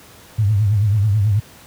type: tone with vibrato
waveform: sine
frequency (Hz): 103.83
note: G#2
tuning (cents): 0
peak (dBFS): -12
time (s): 0.38-1.4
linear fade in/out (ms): 10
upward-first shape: triangle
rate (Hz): 9.2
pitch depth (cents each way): 140
effects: pink hiss -44 dBFS RMS until 1.66 s + high-pass 60 Hz 12 dB/octave